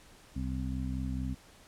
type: harmonic tone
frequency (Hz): 64.5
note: C2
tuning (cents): -24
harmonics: 1 / 2 / 3 / 4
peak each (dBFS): -35 / -38 / -40 / -38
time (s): 0.35-1.35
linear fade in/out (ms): 20
effects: pink hiss -57 dBFS RMS until 1.67 s + low-pass 11000 Hz 12 dB/octave